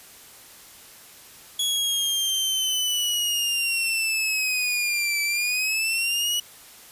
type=linear two-way sweep; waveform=sawtooth; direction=down then up; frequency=3362 to 2313 to 2940 Hz; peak=-19 dBFS; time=1.59-6.4 s; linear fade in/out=5 ms; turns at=5.22 s; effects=white hiss -47 dBFS RMS until 6.91 s + resampled to 32000 Hz